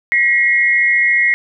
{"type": "tone pair together", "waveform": "sine", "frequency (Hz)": [1913.7, 2148], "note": ["A#6", "C7"], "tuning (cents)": [45, 45], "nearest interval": "major second", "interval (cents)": 200, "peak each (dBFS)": -13, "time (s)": [0.12, 1.34], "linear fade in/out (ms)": 0, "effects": []}